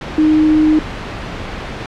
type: tone in noise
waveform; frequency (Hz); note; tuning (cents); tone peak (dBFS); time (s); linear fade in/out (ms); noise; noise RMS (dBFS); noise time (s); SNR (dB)
sine; 309.1; D#4; -11; -8; 0.18-0.79; 2; pink; -25; 0.01-1.86; +14
effects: low-pass 3000 Hz 12 dB/octave